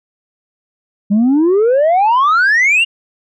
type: exponential sweep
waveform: sine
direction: up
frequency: 196 to 2876 Hz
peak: -6 dBFS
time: 1.1-2.85 s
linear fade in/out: 20 ms
effects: tanh soft clip ceiling -7 dBFS